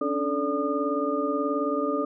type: tone cluster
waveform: sine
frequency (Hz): 275.8 / 294.4 / 436.3 / 581 / 1217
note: C#4 / D4 / A4 / D5 / D#6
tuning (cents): -9 / +4 / -15 / -19 / -39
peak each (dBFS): -30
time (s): 0.01-2.05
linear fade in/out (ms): 5
effects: none